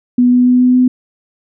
sine tone with pitch steps, 246.4 / 247.8 / 249.3 / 250.7 / 252.2 Hz, B3 / B3 / B3 / B3 / B3, -4 / +6 / +16 / +26 / +36 cents, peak -6 dBFS, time 0.18-0.88 s, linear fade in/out 5 ms, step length 140 ms, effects none

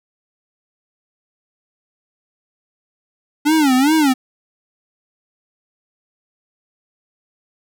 square tone with vibrato, 284.6 Hz, C#4, 46 cents sharp, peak -12 dBFS, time 3.45-4.14 s, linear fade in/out 20 ms, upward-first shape sine, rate 2.5 Hz, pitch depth 200 cents each way, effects none

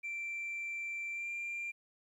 sine tone with pitch glide, 2349 to 2380 Hz, D7 to D7, 0 to +22 cents, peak -35 dBFS, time 0.03-1.72 s, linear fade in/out 20 ms, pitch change +22 cents, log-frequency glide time 1.12-1.29 s, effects tanh soft clip ceiling -35 dBFS + 12-bit

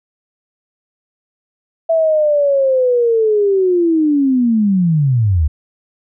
sine linear sweep, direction down, 662 to 69.6 Hz, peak -10 dBFS, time 1.89-5.48 s, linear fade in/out 10 ms, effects none

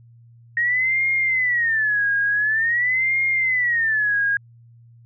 sine tone with vibrato, 1864.7 Hz, A#6, in tune, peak -17 dBFS, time 0.57-4.37 s, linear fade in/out 2 ms, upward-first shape sine, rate 0.47 Hz, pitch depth 230 cents each way, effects added 117 Hz sine -46 dBFS peak until 5.05 s

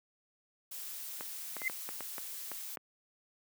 blue noise, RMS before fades -43 dBFS, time 0.71-2.76 s, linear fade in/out 10 ms
clicks, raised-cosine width 0.5 ms, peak -26 dBFS, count 9, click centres 1.209 / 1.567 / 1.618 / 1.698 / 1.89 / 2.007 / 2.182 / 2.517 / 2.772 s
sine tone with exponential growth, 2069 Hz, C7, 20 cents flat, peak -26 dBFS, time 1.56-1.68 s, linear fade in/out 2 ms, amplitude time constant 24 ms
effects high-pass 200 Hz 12 dB/octave

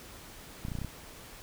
clicks, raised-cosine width 5 ms, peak -24 dBFS, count 7, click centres 0.651 / 0.684 / 0.718 / 0.753 / 0.787 / 0.817 / 0.847 s, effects pink hiss -49 dBFS RMS until 1.42 s

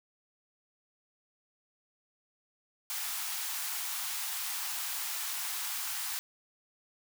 white high-pass noise, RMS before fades -36 dBFS, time 2.9-6.19 s, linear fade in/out 0 ms, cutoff 750 Hz, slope 48 dB/octave, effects none

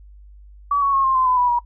sine tone with pitch steps, 1142 / 1114 / 1086.7 / 1060 / 1034 / 1008.6 / 983.9 / 959.7 Hz, D6 / C#6 / C#6 / C6 / C6 / B5 / B5 / B5, -49 / +8 / -35 / +22 / -21 / +36 / -7 / -50 cents, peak -15 dBFS, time 0.71-1.59 s, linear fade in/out 5 ms, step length 110 ms, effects noise-tail reverb RT60 0.1 s tail -20 dB re dry + added 50 Hz sine -41 dBFS peak until 1.65 s

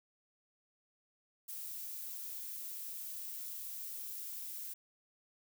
violet noise, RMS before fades -44 dBFS, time 1.48-4.74 s, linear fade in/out 10 ms, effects none

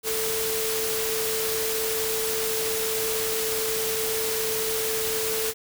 sine tone in noise, 442.7 Hz, A4, 11 cents sharp, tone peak -28 dBFS, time 0.03-5.54 s, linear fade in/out 50 ms, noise white, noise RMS -28 dBFS, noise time 0.03-5.54 s, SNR -3 dB, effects none

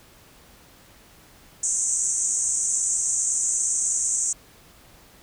white band-pass noise, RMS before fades -24 dBFS, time 1.63-4.33 s, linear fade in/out 5 ms, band 6200 to 8500 Hz, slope 96 dB/octave, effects pink hiss -52 dBFS RMS until 5.22 s

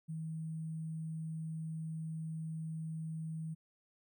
sine tone with sample-and-hold, 160 Hz, D#3, 49 cents sharp, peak -38 dBFS, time 0.08-3.55 s, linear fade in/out 20 ms, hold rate 8820 Hz, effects none

